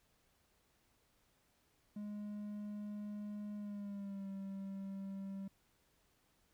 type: tone with pitch glide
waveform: triangle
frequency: 207.7 to 194.91 Hz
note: G#3 to G3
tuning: 0 to -10 cents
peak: -40 dBFS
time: 1.96-5.48 s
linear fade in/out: 5 ms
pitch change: -110 cents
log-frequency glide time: 3.56-4.28 s
effects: pink hiss -75 dBFS RMS until 6.53 s